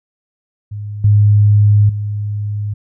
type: tone with level steps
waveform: sine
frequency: 103.83 Hz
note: G#2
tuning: in tune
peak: -22 / -6 / -17 dBFS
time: 0.71-2.74 s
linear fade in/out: 10 ms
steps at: 1.04 / 1.89 s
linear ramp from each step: 5 ms
effects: none